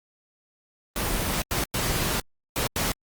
pink noise bursts at uneven times, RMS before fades -26 dBFS, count 5, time 0.96-1.42 / 1.51-1.64 / 1.74-2.2 / 2.56-2.67 / 2.76-2.92 s, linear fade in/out 2 ms, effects Opus 24 kbps

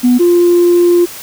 sine tone pair in turn, 246.9 / 349.2 Hz, B3 / F4, 0 / 0 cents, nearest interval tritone, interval 600 cents, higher second, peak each -4 dBFS, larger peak neither, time 0.03-0.19 / 0.19-1.06 s, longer second, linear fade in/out 20 ms, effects tanh soft clip ceiling -2 dBFS + white hiss -29 dBFS RMS until 1.22 s

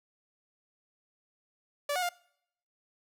sawtooth tone with pitch steps, 578 / 729 / 704 Hz, D5 / F#5 / F5, -28 / -26 / +14 cents, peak -25 dBFS, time 1.89-2.091 s, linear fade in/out 5 ms, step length 67 ms, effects noise-tail reverb RT60 0.7 s tail -24 dB re dry

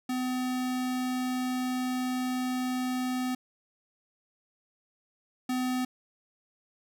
square tone pair in turn, 253.5 / 253.5 Hz, B3 / B3, +45 / +45 cents, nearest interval unison, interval 0 cents, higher neither, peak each -29 / -28 dBFS, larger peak second, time 0.09-3.35 / 5.49-5.85 s, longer first, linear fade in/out 5 ms, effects none

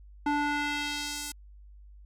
square tone with band-pass filter sweep, 292.2 Hz, D4, 9 cents flat, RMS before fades -31 dBFS, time 0.26-1.32 s, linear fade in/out 5 ms, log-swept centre 820 to 9400 Hz, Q 1, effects added 50 Hz sine -48 dBFS peak until 2.05 s

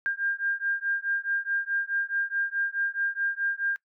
sine beating tone pair, 1600 / 1604.7 Hz, G6 / G6, +35 / +40 cents, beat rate 4.7 Hz, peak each -29 dBFS, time 0.06-3.76 s, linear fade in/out 0 ms, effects noise-tail reverb RT60 0.1 s tail -21 dB re dry

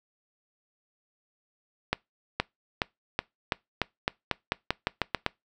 accelerating click train, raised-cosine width 0.3 ms, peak -8 dBFS, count 14, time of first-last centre 1.93-5.263 s, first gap 470 ms, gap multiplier 0.89, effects noise-tail reverb RT60 0.2 s tail -24 dB re dry

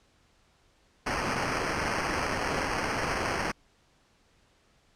white noise with sample-and-hold, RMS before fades -30 dBFS, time 1.06-3.52 s, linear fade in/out 10 ms, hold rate 3675 Hz, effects pink hiss -65 dBFS RMS until 4.95 s + low-pass 7000 Hz 12 dB/octave

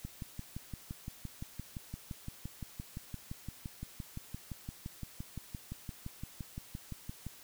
click train, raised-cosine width 5 ms, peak -28 dBFS, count 43, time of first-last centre 0.05-7.266 s, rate 5.82 Hz, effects white hiss -55 dBFS RMS until 7.43 s

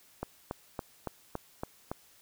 click train, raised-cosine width 1 ms, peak -20 dBFS, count 7, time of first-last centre 0.23-1.915 s, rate 3.56 Hz, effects white hiss -61 dBFS RMS until 2.21 s

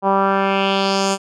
10% pulse tone with low-pass filter sweep, 195.1 Hz, G3, 8 cents flat, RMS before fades -17 dBFS, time 0.02-1.18 s, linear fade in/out 50 ms, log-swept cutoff 880 to 8100 Hz, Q 2.4, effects none

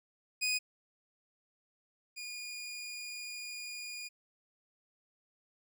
20% pulse tone pair in turn, 2489 / 2439 Hz, D#7 / D#7, 0 / -35 cents, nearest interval unison, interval 35 cents, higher first, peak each -25 / -36 dBFS, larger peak first, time 0.41-0.59 / 2.16-4.09 s, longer second, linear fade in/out 20 ms, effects none

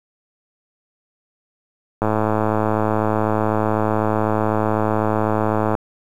click train, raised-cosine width 1 ms, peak -5 dBFS, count 404, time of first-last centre 2.02-5.751 s, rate 108 Hz, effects 7-bit

